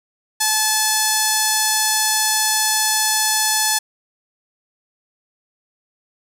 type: tone with notch filter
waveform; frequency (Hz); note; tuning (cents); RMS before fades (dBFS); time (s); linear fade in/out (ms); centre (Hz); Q
5% pulse; 865; A5; -30; -18; 0.4-3.79; 10; 2800; 2
effects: none